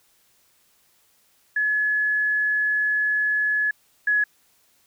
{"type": "tone pair in turn", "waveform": "sine", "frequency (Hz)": [1703, 1687.3], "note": ["G#6", "G#6"], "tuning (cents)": [43, 27], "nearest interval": "unison", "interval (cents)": 16, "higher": "first", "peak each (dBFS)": [-19, -17], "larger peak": "second", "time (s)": [[1.56, 3.71], [4.07, 4.24]], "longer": "first", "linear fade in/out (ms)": 5, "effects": ["white hiss -62 dBFS RMS until 4.86 s"]}